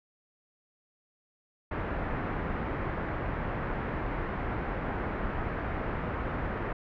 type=low-pass noise; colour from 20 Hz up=pink; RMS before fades=-33 dBFS; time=1.71-6.73 s; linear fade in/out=5 ms; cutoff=1900 Hz; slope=24 dB/octave; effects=none